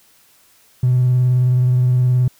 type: tone with vibrato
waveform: triangle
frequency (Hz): 125.7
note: B2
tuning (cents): +31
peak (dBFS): -8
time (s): 0.83-2.28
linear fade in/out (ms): 5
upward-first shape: sine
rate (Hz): 19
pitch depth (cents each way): 26
effects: tanh soft clip ceiling -8 dBFS + white hiss -53 dBFS RMS until 2.39 s